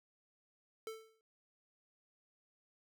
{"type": "tone with exponential decay", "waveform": "square", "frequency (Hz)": 443, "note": "A4", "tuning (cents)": 12, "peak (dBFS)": -40, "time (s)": [0.87, 1.21], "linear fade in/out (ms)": 1, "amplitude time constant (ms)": 73, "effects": []}